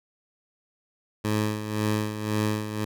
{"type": "tone with tremolo", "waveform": "15% pulse", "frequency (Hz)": 106.8, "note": "G#2", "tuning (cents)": 49, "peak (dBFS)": -16, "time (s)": [1.24, 2.85], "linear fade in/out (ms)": 10, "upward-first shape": "sine", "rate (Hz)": 1.9, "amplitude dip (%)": 65, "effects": []}